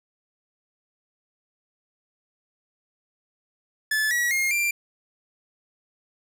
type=tone with pitch steps; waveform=45% pulse; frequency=1734 / 1924 / 2135 / 2369 Hz; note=A6 / B6 / C7 / D7; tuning=-26 / -46 / +34 / +14 cents; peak=-21 dBFS; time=3.91-4.71 s; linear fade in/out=5 ms; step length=200 ms; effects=none